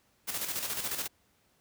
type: noise with tremolo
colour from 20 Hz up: white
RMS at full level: -33 dBFS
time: 0.27-1.08 s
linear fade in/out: 20 ms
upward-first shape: square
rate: 14 Hz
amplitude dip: 50%
effects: pink hiss -69 dBFS RMS until 1.6 s + high-pass 60 Hz 12 dB/octave